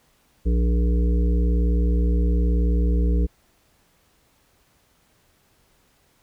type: harmonic tone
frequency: 59 Hz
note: A#1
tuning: 22 cents sharp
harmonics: 1 / 3 / 5 / 7 / 8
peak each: -17 / -27 / -31 / -34 / -35 dBFS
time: 0.45-3.27 s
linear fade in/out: 20 ms
effects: pink hiss -62 dBFS RMS until 6.22 s

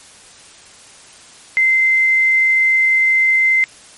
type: tone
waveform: sine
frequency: 2075 Hz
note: C7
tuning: 15 cents flat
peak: -10 dBFS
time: 1.57-3.64 s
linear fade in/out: 0 ms
effects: white hiss -42 dBFS RMS until 3.97 s + MP3 48 kbps

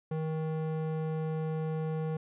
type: tone with band-pass filter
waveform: square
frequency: 158 Hz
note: D#3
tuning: 27 cents sharp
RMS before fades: -33 dBFS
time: 0.11-2.17 s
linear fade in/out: 5 ms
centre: 340 Hz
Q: 0.95
effects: resampled to 8000 Hz

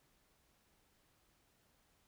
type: silence
effects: pink hiss -74 dBFS RMS until 2.07 s

